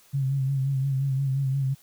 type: tone with vibrato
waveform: sine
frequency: 135.5 Hz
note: C#3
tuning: 39 cents flat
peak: -22 dBFS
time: 0.13-1.75 s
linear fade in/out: 20 ms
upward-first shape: sine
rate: 5.7 Hz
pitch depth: 49 cents each way
effects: white hiss -57 dBFS RMS until 1.82 s